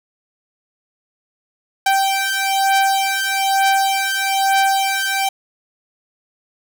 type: beating tone pair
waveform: sawtooth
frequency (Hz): 779 / 780.1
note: G5 / G5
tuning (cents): -11 / -9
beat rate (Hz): 1.1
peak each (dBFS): -14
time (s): 1.86-5.29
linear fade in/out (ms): 5
effects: none